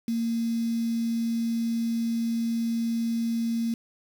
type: tone with quantisation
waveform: sine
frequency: 230.2 Hz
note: A#3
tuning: 22 cents flat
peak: -24 dBFS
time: 0.08-3.74 s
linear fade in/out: 2 ms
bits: 7
effects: none